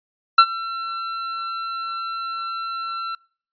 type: tone with ADSR envelope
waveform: 45% pulse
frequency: 1349 Hz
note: E6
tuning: 40 cents sharp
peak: -5 dBFS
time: 0.38-3.15 s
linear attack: 6 ms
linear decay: 64 ms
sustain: -21 dB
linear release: 3 ms
effects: noise-tail reverb RT60 0.5 s tail -26 dB re dry + resampled to 11025 Hz